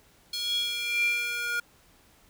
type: tone with high-pass filter sweep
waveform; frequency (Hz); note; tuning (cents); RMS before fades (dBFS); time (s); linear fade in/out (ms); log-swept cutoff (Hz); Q
square; 475.9; A#4; +36; -29; 0.33-1.6; 5; 3900 to 1600; 8.5
effects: pink hiss -60 dBFS RMS until 2.29 s